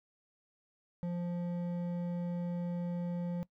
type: tone with hard clipping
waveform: sine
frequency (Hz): 174.61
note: F3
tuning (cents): 0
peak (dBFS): -35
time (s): 1.03-3.43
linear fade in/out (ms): 0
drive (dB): 8
effects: noise-tail reverb RT60 0.1 s tail -20 dB re dry